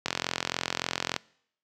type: click train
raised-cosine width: 0.2 ms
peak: -9 dBFS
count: 49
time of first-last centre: 0.06-1.163 s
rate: 43.5 Hz
effects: noise-tail reverb RT60 0.7 s tail -24 dB re dry + high-pass 100 Hz 12 dB/octave